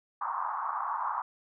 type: band-pass noise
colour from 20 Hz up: white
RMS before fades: -33 dBFS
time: 0.21-1.22 s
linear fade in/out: 5 ms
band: 860 to 1200 Hz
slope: 48 dB/octave
effects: none